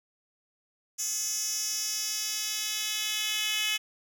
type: tone with high-pass filter sweep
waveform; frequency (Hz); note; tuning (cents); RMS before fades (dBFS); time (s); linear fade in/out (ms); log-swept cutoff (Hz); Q
10% pulse; 427.4; G#4; +50; -31; 0.98-3.78; 20; 6500 to 3000; 2.7
effects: none